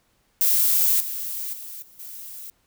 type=noise with level steps; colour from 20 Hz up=violet; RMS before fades=-19 / -30 / -37 / -51 / -38 dBFS; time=0.41-2.5 s; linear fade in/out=0 ms; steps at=1 / 1.53 / 1.82 / 1.99 s; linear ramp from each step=5 ms; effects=pink hiss -66 dBFS RMS until 2.66 s